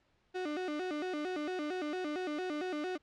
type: tone with vibrato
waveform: 35% pulse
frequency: 331.7 Hz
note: E4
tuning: 11 cents sharp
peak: -33 dBFS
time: 0.34-2.98 s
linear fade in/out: 20 ms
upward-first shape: square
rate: 4.4 Hz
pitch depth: 180 cents each way
effects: pink hiss -73 dBFS RMS until 3.02 s + low-pass 4000 Hz 12 dB/octave